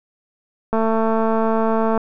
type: click train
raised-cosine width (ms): 1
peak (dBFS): -7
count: 279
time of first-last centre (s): 0.73-1.977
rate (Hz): 223
effects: none